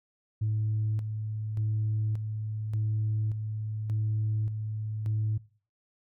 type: tone with tremolo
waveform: sine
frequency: 108 Hz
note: A2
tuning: 32 cents flat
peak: -24 dBFS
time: 0.41-5.38 s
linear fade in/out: 10 ms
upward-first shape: square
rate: 0.86 Hz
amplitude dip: 50%
effects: noise-tail reverb RT60 0.4 s tail -20 dB re dry + tanh soft clip ceiling -22 dBFS